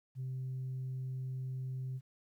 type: tone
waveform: sine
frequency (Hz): 130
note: C3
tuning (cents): -11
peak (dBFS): -35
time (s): 0.15-2.01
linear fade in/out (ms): 50
effects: tanh soft clip ceiling -34 dBFS + 12-bit